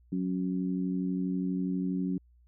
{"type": "harmonic tone", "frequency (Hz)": 92.3, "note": "F#2", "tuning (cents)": -4, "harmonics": [2, 3, 4], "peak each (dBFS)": [-30, -32, -43], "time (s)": [0.12, 2.18], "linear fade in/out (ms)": 5, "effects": ["added 60 Hz sine -58 dBFS peak until 2.47 s"]}